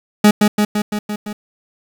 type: tone with echo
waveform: 40% pulse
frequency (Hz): 209.2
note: G#3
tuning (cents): +13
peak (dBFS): -5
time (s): 0.24-0.31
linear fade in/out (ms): 5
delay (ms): 170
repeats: 6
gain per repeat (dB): -3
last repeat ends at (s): 1.33
effects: 7-bit